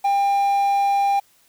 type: tone with quantisation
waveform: triangle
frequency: 798 Hz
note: G5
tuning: 31 cents sharp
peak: -14 dBFS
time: 0.04-1.2 s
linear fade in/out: 10 ms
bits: 7
effects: white hiss -58 dBFS RMS until 1.48 s